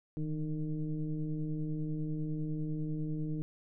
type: tone with frequency modulation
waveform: sine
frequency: 156 Hz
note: D#3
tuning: 5 cents sharp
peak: -32 dBFS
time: 0.17-3.42 s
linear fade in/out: 0 ms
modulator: 151 Hz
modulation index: 1.1
effects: none